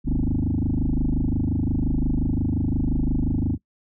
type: tone with frequency modulation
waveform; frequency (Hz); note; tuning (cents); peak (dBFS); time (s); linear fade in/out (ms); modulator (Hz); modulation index
sine; 102.3; G#2; -26; -18; 0.04-3.58; 50; 25.7; 7.5
effects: noise-tail reverb RT60 0.1 s tail -22 dB re dry + tanh soft clip ceiling -16 dBFS